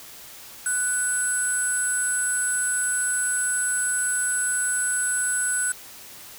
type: tone cluster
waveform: sine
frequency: 1485 / 8010 / 10560 Hz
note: F#6 / B8 / E9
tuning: +6 / +23 / +2 cents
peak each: -26 dBFS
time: 0.66-5.72 s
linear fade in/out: 2 ms
effects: white hiss -43 dBFS RMS until 6.38 s